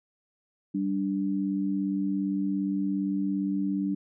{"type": "tone pair together", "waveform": "sine", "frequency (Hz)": [194.7, 292.1], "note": ["G3", "D4"], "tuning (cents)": [-12, -9], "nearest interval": "perfect fifth", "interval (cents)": 703, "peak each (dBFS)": -28, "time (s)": [0.74, 3.95], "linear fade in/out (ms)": 10, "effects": []}